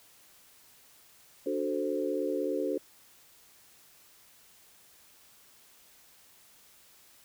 sine chord, D dominant seventh, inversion none, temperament equal, 293.7 / 370 / 440 / 523.3 Hz, D4 / F#4 / A4 / C5, 0 / 0 / 0 / 0 cents, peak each -34 dBFS, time 1.46-2.78 s, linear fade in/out 5 ms, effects white hiss -59 dBFS RMS until 7.24 s

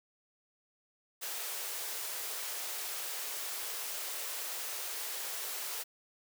white high-pass noise, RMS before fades -39 dBFS, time 1.21-5.84 s, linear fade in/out 20 ms, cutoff 370 Hz, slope 48 dB/octave, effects none

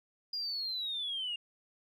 sine linear sweep, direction down, 4882 to 2794 Hz, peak -33 dBFS, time 0.33-1.36 s, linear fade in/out 5 ms, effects tanh soft clip ceiling -29 dBFS

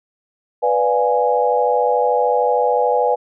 sine chord, B diminished seventh, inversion none, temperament equal, 493.9 / 587.3 / 698.5 / 830.6 Hz, B4 / D5 / F5 / Ab5, 0 / 0 / 0 / 0 cents, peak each -17 / -21 / -22 / -18 dBFS, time 0.62-3.16 s, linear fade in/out 20 ms, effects none

